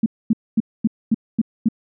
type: tone bursts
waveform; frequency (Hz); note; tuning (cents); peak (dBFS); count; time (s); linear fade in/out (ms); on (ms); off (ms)
sine; 222.8; A3; +22; -12; 7; 0.03-1.687; 5; 31; 240
effects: none